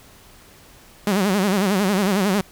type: tone with vibrato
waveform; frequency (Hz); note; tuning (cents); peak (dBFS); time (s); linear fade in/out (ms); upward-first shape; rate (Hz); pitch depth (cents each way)
sawtooth; 196.3; G3; +3; -13; 1.07-2.41; 2; sine; 11; 130
effects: pink hiss -48 dBFS RMS until 2.51 s